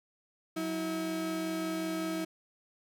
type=tone pair together; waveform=35% pulse; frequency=183.9 / 322.5 Hz; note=F#3 / E4; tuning=-10 / -38 cents; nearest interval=minor seventh; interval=972 cents; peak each=-38 / -31 dBFS; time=0.56-2.25 s; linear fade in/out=10 ms; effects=none